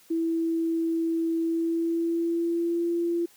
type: tone with pitch glide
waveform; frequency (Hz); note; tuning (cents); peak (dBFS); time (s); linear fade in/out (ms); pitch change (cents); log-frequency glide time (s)
sine; 329.4 to 341.2; E4 to F4; -1 to -40; -23; 0.1-3.26; 10; +61; 1.4-2.89
effects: white hiss -57 dBFS RMS until 3.36 s + high-pass 150 Hz 12 dB/octave